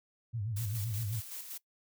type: tone with vibrato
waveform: sine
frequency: 108.1 Hz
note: A2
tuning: 30 cents flat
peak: -33 dBFS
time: 0.33-1.21 s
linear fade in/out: 20 ms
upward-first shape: sine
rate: 7.7 Hz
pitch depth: 160 cents each way
type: noise with tremolo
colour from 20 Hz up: blue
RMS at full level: -42 dBFS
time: 0.56-1.58 s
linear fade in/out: 10 ms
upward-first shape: square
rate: 5.3 Hz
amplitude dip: 45%
effects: noise-tail reverb RT60 0.1 s tail -20 dB re dry